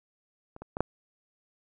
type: clicks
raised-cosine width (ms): 1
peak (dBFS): -30 / -27 / -19 / -10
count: 4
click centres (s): 0.564 / 0.62 / 0.769 / 0.806
effects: none